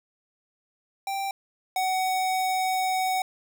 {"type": "tone pair in turn", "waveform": "square", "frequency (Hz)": [784, 749.5], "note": ["G5", "F#5"], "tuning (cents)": [0, 22], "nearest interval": "minor second", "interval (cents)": 78, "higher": "first", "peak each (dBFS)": [-28, -24], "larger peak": "second", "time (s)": [[1.07, 1.31], [1.76, 3.22]], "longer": "second", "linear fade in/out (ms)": 2, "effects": []}